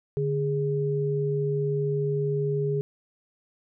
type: tone pair together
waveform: sine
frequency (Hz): 145.9 / 412.7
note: D3 / G#4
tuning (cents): -11 / -11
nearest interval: octave + tritone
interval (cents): 1800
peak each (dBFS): -26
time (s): 0.17-2.81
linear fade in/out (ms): 0
effects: none